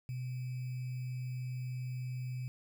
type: tone with sample-and-hold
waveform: sine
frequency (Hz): 126.6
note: B2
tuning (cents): +43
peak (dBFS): -36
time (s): 0.09-2.48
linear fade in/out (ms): 0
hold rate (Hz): 2450
effects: none